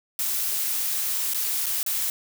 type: noise with dropouts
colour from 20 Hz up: blue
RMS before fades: -26 dBFS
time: 0.19-2.1 s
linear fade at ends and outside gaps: 1 ms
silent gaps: 1.336-1.345 / 1.66-1.665 / 1.83-1.863 s
effects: none